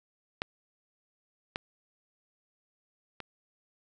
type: clicks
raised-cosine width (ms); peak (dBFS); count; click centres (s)
0.3; -14 / -16 / -23; 3; 0.419 / 1.559 / 3.203
effects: none